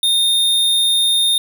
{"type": "tone", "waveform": "square", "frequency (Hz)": 3658, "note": "A#7", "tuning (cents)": -33, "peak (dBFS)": -13, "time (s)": [0.03, 1.38], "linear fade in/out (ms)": 2, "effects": []}